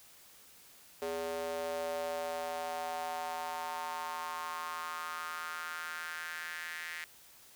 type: tone with high-pass filter sweep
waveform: square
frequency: 82.41 Hz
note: E2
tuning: in tune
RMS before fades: -39 dBFS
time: 1.02-7.04 s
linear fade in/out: 0 ms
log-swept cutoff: 460 to 1900 Hz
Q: 4.2
effects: white hiss -58 dBFS RMS until 7.55 s